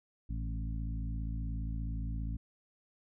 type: harmonic tone with a mistuned harmonic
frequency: 55 Hz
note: A1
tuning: in tune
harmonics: 1 / 2 / 3 / 4 / 5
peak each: -35 / -41 / -45 / -47 / -49 dBFS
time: 0.29-2.37 s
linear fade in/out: 10 ms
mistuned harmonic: 2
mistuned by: +32 cents
effects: none